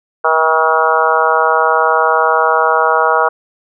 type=harmonic tone with a mistuned harmonic; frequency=160 Hz; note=D#3; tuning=49 cents sharp; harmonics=3 / 4 / 5 / 6 / 7 / 8 / 9; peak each=-17 / -17 / -17 / -17 / -17 / -17 / -17 dBFS; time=0.24-3.29 s; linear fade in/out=10 ms; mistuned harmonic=9; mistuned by=-25 cents; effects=none